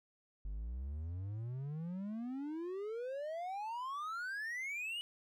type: exponential sweep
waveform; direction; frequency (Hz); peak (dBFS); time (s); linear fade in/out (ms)
triangle; up; 47.31 to 2960; -37; 0.45-5.01; 0
effects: none